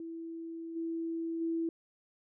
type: tone with level steps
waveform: sine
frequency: 330 Hz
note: E4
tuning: 2 cents sharp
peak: -39 / -33 / -30 dBFS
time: 0-1.69 s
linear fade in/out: 2 ms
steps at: 0.75 / 1.4 s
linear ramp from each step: 20 ms
effects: none